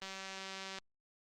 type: click train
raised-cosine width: 0.2 ms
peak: -27 dBFS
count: 148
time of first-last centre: 0.02-0.786 s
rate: 192 Hz
effects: Opus 24 kbps